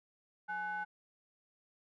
triangle ring-modulated tone, 329.8 Hz, E4, 1 cent sharp, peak -31 dBFS, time 0.48-0.85 s, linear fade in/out 20 ms, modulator 1170 Hz, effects none

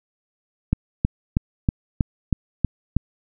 click train, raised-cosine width 5 ms, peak -5 dBFS, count 8, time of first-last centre 0.73-2.966 s, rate 3.13 Hz, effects none

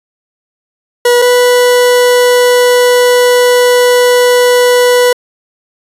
40% pulse tone pair in turn, 485.5 / 492.3 Hz, B4 / B4, -30 / -6 cents, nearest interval unison, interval 24 cents, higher second, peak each -4 dBFS, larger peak neither, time 1.05-1.22 / 1.22-5.13 s, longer second, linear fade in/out 5 ms, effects resampled to 32000 Hz

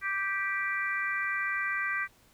harmonic tone, 392 Hz, G4, in tune, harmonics 3 / 4 / 5 / 6, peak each -36 / -33 / -32 / -37 dBFS, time 0.01-2.08 s, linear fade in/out 50 ms, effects pink hiss -62 dBFS RMS until 2.33 s

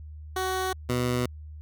15% pulse tone pair in turn, 374.4 / 123.47 Hz, F#4 / B2, +20 / 0 cents, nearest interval octave + perfect fifth, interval 1920 cents, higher first, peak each -20 / -18 dBFS, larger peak second, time 0.36-0.73 / 0.89-1.26 s, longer neither, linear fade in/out 5 ms, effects added 76 Hz sine -39 dBFS peak until 1.61 s

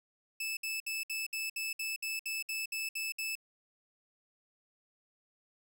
sawtooth tone bursts, 2622 Hz, E7, 10 cents flat, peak -31 dBFS, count 13, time 0.4-3.354 s, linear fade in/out 5 ms, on 170 ms, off 62 ms, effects none

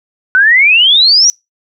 sine exponential sweep, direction up, 1480 to 5960 Hz, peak -4 dBFS, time 0.35-1.3 s, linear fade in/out 0 ms, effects noise-tail reverb RT60 0.2 s tail -25 dB re dry

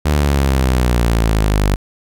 sawtooth exponential sweep, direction down, 75.7 to 48.58 Hz, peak -8 dBFS, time 0.05-1.76 s, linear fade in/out 10 ms, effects none

